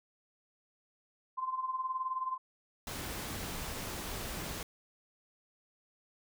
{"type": "tone with tremolo", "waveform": "sine", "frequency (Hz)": 1038, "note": "C6", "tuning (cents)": -14, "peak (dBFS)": -30, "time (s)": [1.37, 2.38], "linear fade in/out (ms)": 20, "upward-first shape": "sine", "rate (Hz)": 19, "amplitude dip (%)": 70}
{"type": "noise", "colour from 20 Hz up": "pink", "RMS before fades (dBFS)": -40, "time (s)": [2.87, 4.63], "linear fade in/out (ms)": 2}
{"effects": []}